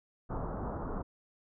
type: low-pass noise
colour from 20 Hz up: pink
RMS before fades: -37 dBFS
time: 0.29-1.03 s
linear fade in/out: 20 ms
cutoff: 1300 Hz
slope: 48 dB/octave
effects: none